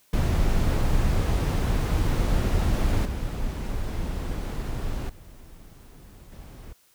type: noise with level steps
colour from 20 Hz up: brown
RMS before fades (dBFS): -22 / -29 / -46 / -41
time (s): 0.13-6.73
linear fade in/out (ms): 5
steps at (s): 3.05 / 5.09 / 6.32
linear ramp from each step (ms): 5
effects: white hiss -61 dBFS RMS until 6.94 s